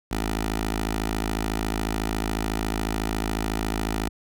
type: tone with notch filter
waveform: 10% pulse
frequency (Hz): 54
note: A1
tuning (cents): -32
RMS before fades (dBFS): -27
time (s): 0.11-4.09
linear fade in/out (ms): 5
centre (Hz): 130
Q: 0.88
effects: none